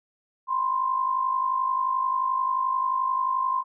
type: tone pair together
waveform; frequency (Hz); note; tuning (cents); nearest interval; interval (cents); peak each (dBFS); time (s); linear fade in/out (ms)
sine; 1000 / 1051.4; B5 / C6; +21 / +8; minor second; 87; -29 / -23; 0.47-3.64; 50
effects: none